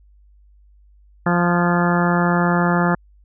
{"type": "harmonic tone with a mistuned harmonic", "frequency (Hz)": 174.61, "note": "F3", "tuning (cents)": 0, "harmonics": [1, 2, 3, 4, 5, 6, 7, 8, 9, 10], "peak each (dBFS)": [-17, -24, -26, -25, -25, -28, -26, -26, -33, -27], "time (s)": [1.26, 2.95], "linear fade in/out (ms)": 5, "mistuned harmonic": 10, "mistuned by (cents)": -28, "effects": ["added 50 Hz sine -48 dBFS peak until 3.24 s"]}